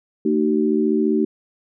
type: tone cluster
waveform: sine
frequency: 224.8 / 305.5 / 380.1 Hz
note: A3 / D#4 / F#4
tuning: +37 / -32 / +47 cents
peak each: -20 dBFS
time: 0.25-1.25 s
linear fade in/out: 5 ms
effects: none